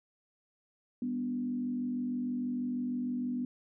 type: tone with frequency modulation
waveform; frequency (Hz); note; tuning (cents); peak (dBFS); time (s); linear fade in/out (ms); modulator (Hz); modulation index
sine; 246.9; B3; 0; -31; 1.02-3.45; 2; 46.3; 0.57
effects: none